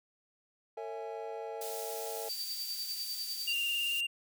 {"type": "chord", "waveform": "triangle", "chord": "A major seventh", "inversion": "none", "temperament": "equal with one note detuned", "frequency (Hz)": [451.6, 554.4, 659.3, 830.6], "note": ["A4", "C#5", "E5", "G#5"], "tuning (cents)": [45, 0, 0, 0], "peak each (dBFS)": [-39, -45, -43, -42], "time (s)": [0.77, 2.29], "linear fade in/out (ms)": 5}
{"type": "high-pass noise", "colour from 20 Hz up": "white", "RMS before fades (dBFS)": -43, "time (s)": [1.61, 4.01], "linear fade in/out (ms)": 5, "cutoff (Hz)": 3600, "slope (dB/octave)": 12}
{"type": "tone with tremolo", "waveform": "sine", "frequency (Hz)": 4632, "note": "D8", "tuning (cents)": -25, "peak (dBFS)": -34, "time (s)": [2.29, 3.53], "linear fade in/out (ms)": 5, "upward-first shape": "triangle", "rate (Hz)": 10, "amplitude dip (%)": 65}
{"type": "tone with vibrato", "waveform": "triangle", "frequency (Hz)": 2794, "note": "F7", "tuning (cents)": 0, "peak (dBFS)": -29, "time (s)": [3.47, 4.07], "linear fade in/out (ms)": 10, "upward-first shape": "square", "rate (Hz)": 18, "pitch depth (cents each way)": 17}
{"effects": []}